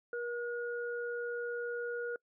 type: tone pair together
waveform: sine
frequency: 476.8 / 1441.2 Hz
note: A#4 / F#6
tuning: +39 / -46 cents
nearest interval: octave + perfect fifth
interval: 1915 cents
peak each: -36 / -40 dBFS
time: 0.13-2.16 s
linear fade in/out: 2 ms
effects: noise-tail reverb RT60 0.1 s tail -26 dB re dry